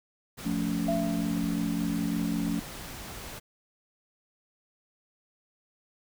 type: noise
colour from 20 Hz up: pink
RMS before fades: -41 dBFS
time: 0.37-3.4 s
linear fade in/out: 20 ms
type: chord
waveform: sine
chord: F augmented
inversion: none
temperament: equal with one note detuned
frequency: 174.61 / 220 / 283.5 Hz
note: F3 / A3 / C#4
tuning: 0 / 0 / +39 cents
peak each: -31 dBFS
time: 0.45-2.6 s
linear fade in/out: 10 ms
type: tone with exponential decay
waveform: sine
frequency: 671 Hz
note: E5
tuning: 31 cents sharp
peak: -25 dBFS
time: 0.88-1.62 s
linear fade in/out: 5 ms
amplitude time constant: 160 ms
effects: none